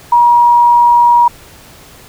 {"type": "tone", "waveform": "sine", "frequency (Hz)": 955, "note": "A#5", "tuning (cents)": 42, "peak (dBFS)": -4, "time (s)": [0.12, 1.28], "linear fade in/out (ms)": 5, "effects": ["pink hiss -38 dBFS RMS until 2.08 s"]}